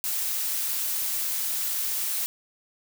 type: noise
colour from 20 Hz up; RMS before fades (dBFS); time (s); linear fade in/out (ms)
blue; -28; 0.04-2.26; 0
effects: none